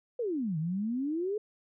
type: exponential two-way sweep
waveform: sine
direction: down then up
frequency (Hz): 511 to 151.5 to 435.5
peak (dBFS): -29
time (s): 0.19-1.38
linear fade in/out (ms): 5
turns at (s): 0.58
effects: none